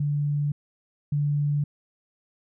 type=tone pair in turn; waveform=sine; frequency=145.7 / 145.7 Hz; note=D3 / D3; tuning=-13 / -13 cents; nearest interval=unison; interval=0 cents; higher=neither; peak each=-22 / -21 dBFS; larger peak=second; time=0-0.52 / 1.12-1.64 s; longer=neither; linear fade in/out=5 ms; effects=none

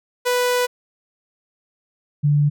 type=tone pair in turn; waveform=sawtooth / sine; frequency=493.9 / 146.33 Hz; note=B4 / D3; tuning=0 / -6 cents; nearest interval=octave + major sixth; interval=2106 cents; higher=first; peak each=-13 dBFS; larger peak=neither; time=0.25-0.67 / 2.23-2.5 s; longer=first; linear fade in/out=20 ms; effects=none

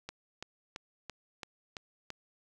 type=click train; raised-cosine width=0.2 ms; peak=-23 dBFS; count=7; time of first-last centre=0.09-2.103 s; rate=2.98 Hz; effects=none

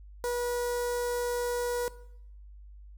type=tone with notch filter; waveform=sawtooth; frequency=484.5 Hz; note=B4; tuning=33 cents flat; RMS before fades=-31 dBFS; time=0.24-1.88 s; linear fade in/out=0 ms; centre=2700 Hz; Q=0.74; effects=noise-tail reverb RT60 0.7 s tail -17 dB re dry + added 50 Hz sine -46 dBFS peak until 2.97 s

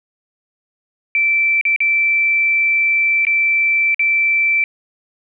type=tone with dropouts; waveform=sine; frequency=2333 Hz; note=D7; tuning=12 cents flat; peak=-12 dBFS; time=1.15-4.64 s; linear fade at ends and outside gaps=1 ms; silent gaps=1.612-1.652 / 1.762-1.804 / 3.251-3.268 / 3.945-3.994 s; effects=none

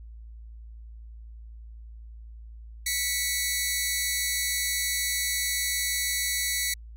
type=tone pair together; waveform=10% pulse; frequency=1965.4 / 2217 Hz; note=B6 / C#7; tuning=-9 / 0 cents; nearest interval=major second; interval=209 cents; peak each=-19 / -20 dBFS; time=2.86-6.74 s; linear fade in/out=5 ms; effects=added 56 Hz sine -41 dBFS peak until 6.96 s

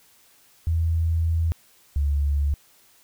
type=tone pair in turn; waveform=sine; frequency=82.2 / 71.59 Hz; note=E2 / D2; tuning=-4 / -44 cents; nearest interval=major second; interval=240 cents; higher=first; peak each=-19 dBFS; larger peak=neither; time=0.67-1.52 / 1.96-2.54 s; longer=first; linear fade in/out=0 ms; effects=white hiss -57 dBFS RMS until 3.03 s

